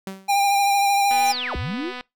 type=tone with exponential decay; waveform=sawtooth; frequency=192.2 Hz; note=G3; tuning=34 cents flat; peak=-23 dBFS; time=0.07-0.37 s; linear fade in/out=2 ms; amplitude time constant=65 ms
type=tone with vibrato; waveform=square; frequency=800 Hz; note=G5; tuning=35 cents sharp; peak=-17 dBFS; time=0.28-1.33 s; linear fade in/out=20 ms; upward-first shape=triangle; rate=13 Hz; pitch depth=26 cents each way
type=click train; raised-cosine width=0.3 ms; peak=-18 dBFS; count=225; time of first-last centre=1.11-2.01 s; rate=249 Hz
type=linear two-way sweep; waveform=sine; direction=down then up; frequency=6610 to 48.44 to 400.2 Hz; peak=-25 dBFS; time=1.25-1.93 s; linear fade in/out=50 ms; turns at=1.56 s
effects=noise-tail reverb RT60 0.2 s tail -24 dB re dry